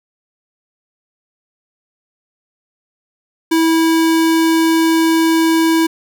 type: tone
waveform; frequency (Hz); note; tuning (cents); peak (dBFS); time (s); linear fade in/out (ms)
square; 325.9; E4; -20; -11; 3.51-5.87; 10
effects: none